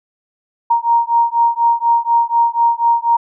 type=beating tone pair; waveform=sine; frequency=932.3 / 936.4 Hz; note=A#5 / A#5; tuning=0 / +8 cents; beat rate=4.1 Hz; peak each=-14 dBFS; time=0.7-3.17 s; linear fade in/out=10 ms; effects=none